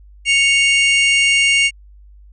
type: tone pair together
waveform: 45% pulse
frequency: 2215 / 2794 Hz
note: C#7 / F7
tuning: -2 / 0 cents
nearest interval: major third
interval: 402 cents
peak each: -14 dBFS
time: 0.25-1.71 s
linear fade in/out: 50 ms
effects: added 50 Hz sine -40 dBFS peak until 2.32 s + resampled to 22050 Hz